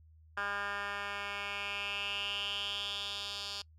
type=tone with band-pass filter sweep; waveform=10% pulse; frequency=202 Hz; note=G#3; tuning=48 cents flat; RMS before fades=-38 dBFS; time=0.37-3.62 s; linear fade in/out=5 ms; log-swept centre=1600 to 4300 Hz; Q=4.8; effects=noise-tail reverb RT60 0.1 s tail -25 dB re dry + added 79 Hz sine -57 dBFS peak until 3.78 s